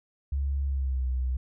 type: tone with pitch glide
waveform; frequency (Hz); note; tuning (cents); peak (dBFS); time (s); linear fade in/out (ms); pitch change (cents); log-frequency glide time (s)
sine; 69.3 to 63.55; C#2 to C2; 0 to -50; -25; 0.32-1.37; 5; -150; 0.65-1.06
effects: none